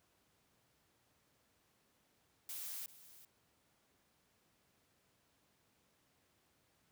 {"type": "noise with echo", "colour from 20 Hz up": "blue", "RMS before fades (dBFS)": -45, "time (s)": [2.49, 2.86], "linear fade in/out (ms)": 2, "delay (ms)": 390, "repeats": 1, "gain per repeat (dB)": -15, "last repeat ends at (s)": 3.25, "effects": ["pink hiss -75 dBFS RMS until 6.91 s", "high-pass 80 Hz 12 dB/octave"]}